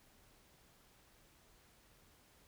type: silence
effects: pink hiss -67 dBFS RMS until 2.47 s